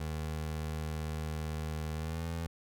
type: tone with pitch glide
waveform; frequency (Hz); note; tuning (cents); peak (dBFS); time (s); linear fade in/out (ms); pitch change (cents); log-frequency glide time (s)
25% pulse; 77.78 to 82.88; D#2 to E2; 0 to +10; -31; 0-2.47; 5; +110; 1.94-2.26
effects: none